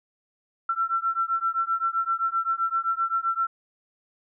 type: beating tone pair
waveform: sine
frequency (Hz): 1344 / 1351.7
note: E6 / E6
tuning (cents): +33 / +43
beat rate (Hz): 7.7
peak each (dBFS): -26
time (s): 0.69-3.47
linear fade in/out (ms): 5
effects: none